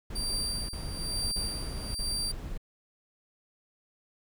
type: noise bursts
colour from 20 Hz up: brown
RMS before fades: -36 dBFS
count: 4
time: 0.1-2.577 s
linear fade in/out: 5 ms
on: 590 ms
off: 39 ms
type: tone with tremolo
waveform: 30% pulse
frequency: 4699 Hz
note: D8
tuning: in tune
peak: -27 dBFS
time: 0.15-2.32 s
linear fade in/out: 10 ms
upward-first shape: sine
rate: 1.1 Hz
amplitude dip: 80%
effects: none